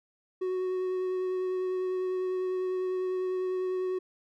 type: tone with vibrato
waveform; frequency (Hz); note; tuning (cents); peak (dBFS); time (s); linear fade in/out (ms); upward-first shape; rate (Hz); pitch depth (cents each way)
triangle; 370; F#4; 0; -26; 0.41-3.99; 10; triangle; 10; 15
effects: none